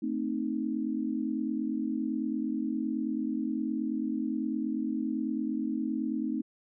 sine chord, A diminished, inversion none, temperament equal with one note detuned, 222.9 / 261.6 / 311.1 Hz, A3 / C4 / Eb4, +23 / 0 / 0 cents, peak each -33 dBFS, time 0.02-6.42 s, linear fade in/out 10 ms, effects none

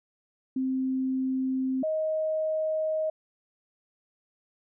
sine tone pair in turn, 261.6 / 627.6 Hz, C4 / D#5, 0 / +15 cents, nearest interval octave + minor third, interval 1515 cents, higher second, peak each -25 dBFS, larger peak neither, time 0.56-1.83 / 1.83-3.1 s, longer neither, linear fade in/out 5 ms, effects none

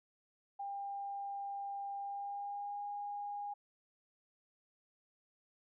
sine tone with pitch glide, 799 to 817.2 Hz, G5 to G#5, +33 to -28 cents, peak -39 dBFS, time 0.59-3.54 s, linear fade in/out 10 ms, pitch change +39 cents, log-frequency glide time 1.99-2.83 s, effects none

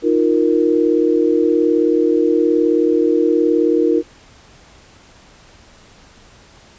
sine chord, Eb suspended second, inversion none, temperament just, 311.1 / 350 / 466.7 Hz, Eb4 / F4 / Bb4, 0 / +4 / +2 cents, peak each -16 dBFS, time 0.02-4.03 s, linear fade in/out 50 ms, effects pink hiss -46 dBFS RMS until 6.78 s + resampled to 16000 Hz

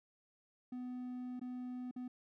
triangle tone with dropouts, 249.8 Hz, B3, 20 cents sharp, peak -39 dBFS, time 0.72-2.08 s, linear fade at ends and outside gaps 5 ms, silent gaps 1.396-1.413 / 1.912-1.961 s, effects none

